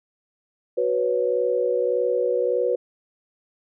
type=chord; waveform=sine; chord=F# suspended fourth; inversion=none; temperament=just; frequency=370 / 493.3 / 555 Hz; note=F#4 / B4 / C#5; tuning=0 / -2 / +2 cents; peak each=-26 / -21 / -26 dBFS; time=0.77-2.76 s; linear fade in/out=10 ms; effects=none